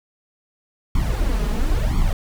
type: noise with flanger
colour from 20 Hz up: brown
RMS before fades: -19 dBFS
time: 0.95-2.13 s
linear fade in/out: 2 ms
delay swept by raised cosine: 0.89 to 4.89 ms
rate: 0.98 Hz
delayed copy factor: +0.9
effects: none